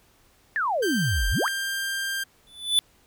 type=exponential two-way sweep; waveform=sine; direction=down then up; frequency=1841 to 40.44 to 1841 Hz; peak=-22 dBFS; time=0.56-1.48 s; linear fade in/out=0 ms; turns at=1.29 s
type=tone with pitch glide; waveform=sawtooth; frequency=1568 to 1588.1 Hz; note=G6 to G6; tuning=0 to +22 cents; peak=-23 dBFS; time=0.82-2.24 s; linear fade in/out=10 ms; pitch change=+22 cents; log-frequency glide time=0.97-1.44 s
type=tone with exponential growth; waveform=square; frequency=3486 Hz; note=A7; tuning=17 cents flat; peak=-15 dBFS; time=2.47-2.79 s; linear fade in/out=0 ms; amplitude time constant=68 ms
effects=pink hiss -60 dBFS RMS until 3.06 s